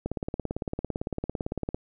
click train, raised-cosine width 2 ms, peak -16 dBFS, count 31, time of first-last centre 0.06-1.745 s, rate 17.8 Hz, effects none

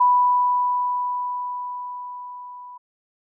sine tone with level ramp, 987.8 Hz, B5, in tune, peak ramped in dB -12 to -37 dBFS, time 0-2.78 s, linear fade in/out 10 ms, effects none

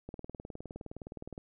click train, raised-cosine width 2 ms, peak -29 dBFS, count 26, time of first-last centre 0.09-1.379 s, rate 19.4 Hz, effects none

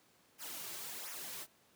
white noise with flanger, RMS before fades -45 dBFS, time 0.38-1.47 s, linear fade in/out 50 ms, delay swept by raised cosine 0.23 to 4.23 ms, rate 1.4 Hz, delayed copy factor -0.8, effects pink hiss -68 dBFS RMS until 1.75 s + high-pass 150 Hz 12 dB/octave

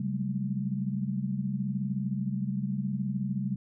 sine tone cluster, 135.5 / 182.9 / 196.5 / 215.8 Hz, C#3 / F#3 / G3 / A3, -39 / -20 / +4 / -33 cents, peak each -33 / -38 / -31 / -37 dBFS, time 0-3.56 s, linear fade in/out 5 ms, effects none

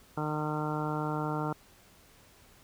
harmonic tone, 152.1 Hz, D#3, 39 cents flat, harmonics 1 / 2 / 3 / 4 / 5 / 6 / 7 / 8 / 9, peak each -34 / -36 / -39 / -42 / -40 / -39 / -44 / -44 / -40 dBFS, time 0.17-1.53 s, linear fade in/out 5 ms, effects pink hiss -59 dBFS RMS until 2.63 s

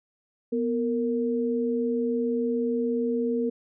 sine tone pair together, 244.6 / 461.7 Hz, B3 / A#4, -16 / -17 cents, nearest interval major seventh, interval 1099 cents, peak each -26 dBFS, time 0.52-3.5 s, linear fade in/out 10 ms, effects none

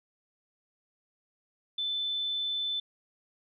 sine tone, 3520 Hz, A7, in tune, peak -29 dBFS, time 1.78-2.8 s, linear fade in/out 5 ms, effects none

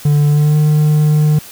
triangle tone with pitch glide, 146.83 to 151.48 Hz, D3 to D#3, 0 to -46 cents, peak -6 dBFS, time 0.05-1.39 s, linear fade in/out 5 ms, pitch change +54 cents, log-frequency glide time 0.28-0.56 s, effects white hiss -35 dBFS RMS until 1.51 s

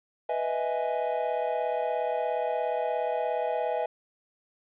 triangle chord, E major seventh, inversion second, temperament equal, 493.9 / 622.3 / 659.3 / 830.6 Hz, B4 / D#5 / E5 / G#5, 0 / 0 / 0 / 0 cents, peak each -30 dBFS, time 0.29-3.86 s, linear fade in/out 5 ms, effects resampled to 8000 Hz + 10-bit

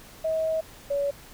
sine tone pair in turn, 639 / 565.8 Hz, D#5 / C#5, +46 / +35 cents, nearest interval major second, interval 211 cents, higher first, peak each -23 dBFS, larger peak neither, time 0.24-0.61 / 0.9-1.11 s, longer first, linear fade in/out 10 ms, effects pink hiss -48 dBFS RMS until 1.33 s

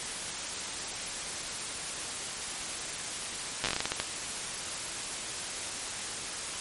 slowing click train, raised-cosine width 0.2 ms, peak -11 dBFS, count 12, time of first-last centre 3.64-4 s, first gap 8 ms, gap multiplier 1.26, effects white hiss -36 dBFS RMS until 6.6 s + MP3 48 kbps

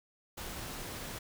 pink noise, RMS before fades -42 dBFS, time 0.37-1.19 s, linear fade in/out 10 ms, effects none

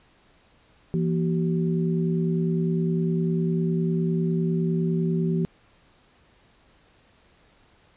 sine tone cluster, 167.6 / 237.5 / 380.9 Hz, E3 / A#3 / G4, +29 / +33 / -50 cents, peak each -22 / -30 / -29 dBFS, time 0.94-5.45 s, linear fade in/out 0 ms, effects pink hiss -59 dBFS RMS until 7.96 s + resampled to 8000 Hz

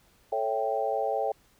sine chord, A dominant seventh, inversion none, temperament equal, 440 / 554.4 / 659.3 / 784 Hz, A4 / C#5 / E5 / G5, 0 / 0 / 0 / 0 cents, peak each -32 / -31 / -32 / -30 dBFS, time 0.32-1.32 s, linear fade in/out 5 ms, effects pink hiss -63 dBFS RMS until 1.59 s

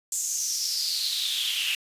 pink noise with high-pass filter sweep, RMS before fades -28 dBFS, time 0.12-1.75 s, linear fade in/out 2 ms, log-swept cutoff 7300 to 2700 Hz, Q 6.4, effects resampled to 32000 Hz

